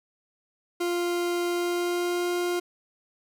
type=tone with pitch glide; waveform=40% pulse; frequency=349.2 to 352.6 Hz; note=F4 to F4; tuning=0 to +17 cents; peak=-24 dBFS; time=0.8-2.6 s; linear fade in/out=10 ms; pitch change=+17 cents; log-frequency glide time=1.47-2.29 s; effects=none